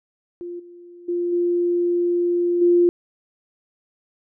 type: tone with level steps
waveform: sine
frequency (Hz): 349.2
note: F4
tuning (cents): 0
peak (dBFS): -29 / -40 / -20 / -17 / -12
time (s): 0.41-2.89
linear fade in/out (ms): 0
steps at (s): 0.59 / 1.08 / 1.32 / 2.61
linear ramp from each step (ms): 10
effects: none